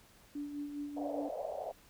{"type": "tone with tremolo", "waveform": "sine", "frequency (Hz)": 290, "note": "D4", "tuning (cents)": -22, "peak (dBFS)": -36, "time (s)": [0.35, 1.29], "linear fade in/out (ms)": 5, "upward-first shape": "sine", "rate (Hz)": 4.9, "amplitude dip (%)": 50}
{"type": "band-pass noise", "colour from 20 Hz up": "white", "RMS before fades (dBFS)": -40, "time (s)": [0.96, 1.72], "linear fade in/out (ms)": 10, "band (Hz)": [510, 700], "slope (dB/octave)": 48}
{"effects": ["pink hiss -62 dBFS RMS until 1.89 s"]}